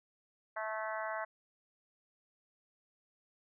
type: harmonic tone with a mistuned harmonic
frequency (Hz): 218.1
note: A3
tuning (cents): -15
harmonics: 3 / 4 / 5 / 6 / 7 / 8 / 9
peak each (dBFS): -40 / -43 / -43 / -47 / -44 / -48 / -47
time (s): 0.56-1.25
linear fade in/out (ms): 10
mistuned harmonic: 8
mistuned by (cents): -15
effects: none